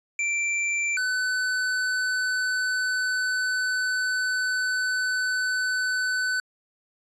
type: tone pair in turn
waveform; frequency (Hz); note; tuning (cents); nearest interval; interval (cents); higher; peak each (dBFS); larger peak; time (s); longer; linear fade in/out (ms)
square; 2349 / 1506.9; D7 / F#6; 0 / +31; minor sixth; 769; first; -24; neither; 0.19-0.97 / 0.97-6.4; second; 2
effects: resampled to 22050 Hz